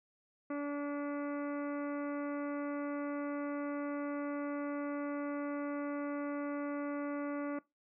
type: harmonic tone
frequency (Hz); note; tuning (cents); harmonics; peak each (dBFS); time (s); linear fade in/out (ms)
288.1; D4; -33; 1 / 2 / 3 / 4 / 5 / 6 / 7 / 8 / 9; -36 / -41 / -53 / -46 / -50 / -60 / -54 / -61 / -65; 0.5-7.59; 5
effects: noise-tail reverb RT60 0.2 s tail -20 dB re dry